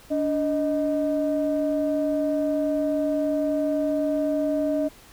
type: tone pair together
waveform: sine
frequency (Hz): 289.5 / 622.3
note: D4 / D#5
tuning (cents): -25 / 0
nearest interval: octave + minor second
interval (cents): 1325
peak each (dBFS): -23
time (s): 0.1-4.89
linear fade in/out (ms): 20
effects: tanh soft clip ceiling -15 dBFS + pink hiss -50 dBFS RMS until 5.12 s